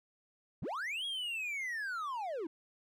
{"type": "linear two-way sweep", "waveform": "triangle", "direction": "up then down", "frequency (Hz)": [75.5, 3329, 293.8], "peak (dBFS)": -34, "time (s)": [0.62, 2.47], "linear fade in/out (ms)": 5, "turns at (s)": 1.05, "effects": []}